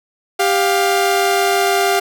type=tone pair together; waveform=sawtooth; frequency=395.1 / 704 Hz; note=G4 / F5; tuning=+14 / +14 cents; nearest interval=minor seventh; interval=1000 cents; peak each=-12 dBFS; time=0.39-2 s; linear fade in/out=10 ms; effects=none